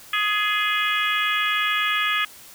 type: harmonic tone with a mistuned harmonic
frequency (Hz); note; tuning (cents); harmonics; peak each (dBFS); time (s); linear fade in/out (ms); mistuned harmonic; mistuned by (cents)
416.4; G#4; +5; 3 / 4 / 5 / 6 / 7 / 8; -25 / -26 / -27 / -27 / -30 / -28; 0.13-2.25; 5; 4; +24
effects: white hiss -45 dBFS RMS until 2.54 s